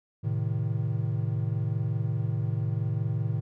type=chord; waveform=triangle; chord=A diminished; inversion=none; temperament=equal; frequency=110 / 130.81 / 155.56 Hz; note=A2 / C3 / Eb3; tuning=0 / 0 / 0 cents; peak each=-26 / -30 / -30 dBFS; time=0.23-3.41 s; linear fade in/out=20 ms; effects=none